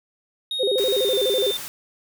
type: tone with pitch glide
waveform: triangle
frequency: 3732 to 3590 Hz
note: A#7 to A7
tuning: +1 to +34 cents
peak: -23 dBFS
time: 0.51-1.57 s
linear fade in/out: 2 ms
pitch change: -67 cents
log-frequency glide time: 0.92-1.18 s
type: tone with vibrato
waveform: sine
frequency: 454 Hz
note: A#4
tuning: 46 cents flat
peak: -19 dBFS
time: 0.59-1.52 s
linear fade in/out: 20 ms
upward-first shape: square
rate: 12 Hz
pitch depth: 220 cents each way
type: noise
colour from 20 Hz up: white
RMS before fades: -34 dBFS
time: 0.78-1.68 s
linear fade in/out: 0 ms
effects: none